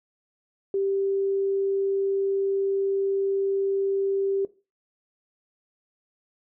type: tone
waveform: sine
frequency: 392 Hz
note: G4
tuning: in tune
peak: -22 dBFS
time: 0.74-4.45 s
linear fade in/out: 2 ms
effects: noise-tail reverb RT60 0.3 s tail -17 dB re dry